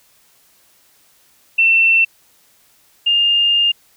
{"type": "tone pair in turn", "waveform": "sine", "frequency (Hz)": [2690, 2815], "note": ["E7", "F7"], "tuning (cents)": [34, 13], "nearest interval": "minor second", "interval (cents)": 79, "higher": "second", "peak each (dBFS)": [-9, -11], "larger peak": "first", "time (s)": [[1.58, 2.05], [3.06, 3.72]], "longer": "second", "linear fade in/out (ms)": 10, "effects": ["white hiss -54 dBFS RMS until 3.96 s"]}